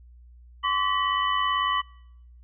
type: tone cluster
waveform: sine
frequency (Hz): 1042 / 1140 / 1944 / 2999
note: C6 / C#6 / B6 / F#7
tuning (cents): -7 / +48 / -28 / +23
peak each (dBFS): -29 / -24 / -31 / -30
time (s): 0.63-1.82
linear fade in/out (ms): 20
effects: noise-tail reverb RT60 0.8 s tail -26 dB re dry + added 60 Hz sine -47 dBFS peak until 2.43 s